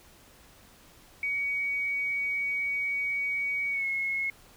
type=tone with pitch glide; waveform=sine; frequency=2252 to 2174 Hz; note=C#7 to C#7; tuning=+27 to -34 cents; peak=-27 dBFS; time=1.23-4.3 s; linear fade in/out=2 ms; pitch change=-61 cents; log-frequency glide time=3.71-3.86 s; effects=pink hiss -56 dBFS RMS until 4.56 s